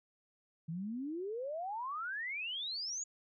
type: exponential sweep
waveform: sine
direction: up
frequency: 155.4 to 6940 Hz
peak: -37 dBFS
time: 0.68-3.04 s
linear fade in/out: 10 ms
effects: none